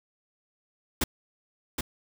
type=noise with echo; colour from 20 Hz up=pink; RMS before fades=-25 dBFS; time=1.01-1.04 s; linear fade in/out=5 ms; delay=770 ms; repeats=1; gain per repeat=-5 dB; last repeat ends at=1.81 s; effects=none